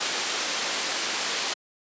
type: low-pass noise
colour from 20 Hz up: white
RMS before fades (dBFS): -28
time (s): 0-1.54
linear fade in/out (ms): 10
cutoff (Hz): 6100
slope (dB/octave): 12
effects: high-pass 300 Hz 12 dB/octave + resampled to 16000 Hz